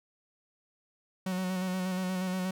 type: tone with vibrato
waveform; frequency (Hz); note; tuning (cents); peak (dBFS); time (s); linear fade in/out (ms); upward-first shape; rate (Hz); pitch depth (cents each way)
45% pulse; 185; F#3; 0; -30; 1.26-2.51; 5; square; 8.4; 23
effects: none